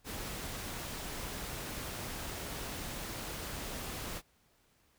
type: noise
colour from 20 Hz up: pink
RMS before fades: -41 dBFS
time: 0.04-4.22 s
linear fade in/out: 50 ms
effects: pink hiss -70 dBFS RMS until 4.98 s